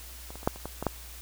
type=clicks; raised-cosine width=1 ms; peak=-29 / -29 / -30 / -9 / -29 / -21 / -18 / -11 dBFS; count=8; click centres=0.305 / 0.356 / 0.431 / 0.475 / 0.56 / 0.656 / 0.826 / 0.867 s; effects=added 60 Hz sine -45 dBFS peak until 1.21 s + white hiss -47 dBFS RMS until 1.21 s